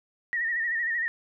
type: tone with vibrato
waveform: sine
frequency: 1864.7 Hz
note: A#6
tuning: in tune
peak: -25 dBFS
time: 0.33-1.08 s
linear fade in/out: 0 ms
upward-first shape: sine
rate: 13 Hz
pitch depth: 69 cents each way
effects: none